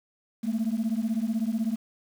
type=beating tone pair; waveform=sine; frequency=215.3 / 231.3 Hz; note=A3 / A#3; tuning=-37 / -13 cents; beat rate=16 Hz; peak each=-26 dBFS; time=0.43-1.76 s; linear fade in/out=20 ms; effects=tanh soft clip ceiling -21 dBFS + 8-bit